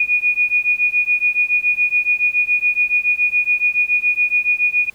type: beating tone pair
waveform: sine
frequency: 2453 / 2460.1 Hz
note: D#7 / D#7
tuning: -25 / -20 cents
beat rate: 7.1 Hz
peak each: -17 dBFS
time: 0-4.9 s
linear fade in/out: 5 ms
effects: pink hiss -51 dBFS RMS until 4.94 s